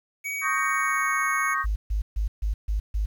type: tone with pitch glide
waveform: square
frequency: 2259 to 2206 Hz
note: C#7 to C#7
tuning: +32 to -9 cents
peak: -29 dBFS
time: 0.24-1.55 s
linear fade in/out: 20 ms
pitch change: -41 cents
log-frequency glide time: 0.36-1.25 s
type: chord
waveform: sine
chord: Eb dominant seventh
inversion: third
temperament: equal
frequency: 1108.7 / 1244.5 / 1568 / 1864.7 Hz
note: Db6 / Eb6 / G6 / Bb6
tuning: 0 / 0 / 0 / 0 cents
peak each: -27 / -29 / -30 / -29 dBFS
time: 0.41-1.66 s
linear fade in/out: 50 ms
type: tone bursts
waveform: sine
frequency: 51.91 Hz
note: G#1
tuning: in tune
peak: -22 dBFS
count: 6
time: 1.64-3.06 s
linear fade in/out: 10 ms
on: 120 ms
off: 140 ms
effects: 9-bit